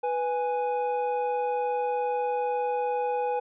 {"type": "tone pair together", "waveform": "triangle", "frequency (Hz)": [493.9, 830.6], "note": ["B4", "G#5"], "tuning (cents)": [0, 0], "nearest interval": "major sixth", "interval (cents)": 900, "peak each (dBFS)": -26, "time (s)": [0.03, 3.4], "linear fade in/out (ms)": 10, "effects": ["resampled to 8000 Hz"]}